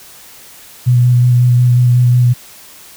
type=tone with vibrato; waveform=sine; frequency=123.1 Hz; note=B2; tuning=5 cents flat; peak=-6 dBFS; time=0.86-2.34 s; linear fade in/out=20 ms; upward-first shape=square; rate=5.5 Hz; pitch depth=13 cents each way; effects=white hiss -38 dBFS RMS until 2.96 s